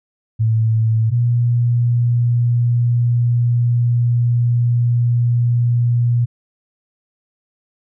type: tone pair in turn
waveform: sine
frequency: 111.8 / 119.89 Hz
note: A2 / A#2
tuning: +28 / +49 cents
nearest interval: minor second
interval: 121 cents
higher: second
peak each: -12 dBFS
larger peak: neither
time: 0.39-1.11 / 1.11-6.26 s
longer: second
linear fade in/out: 20 ms
effects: none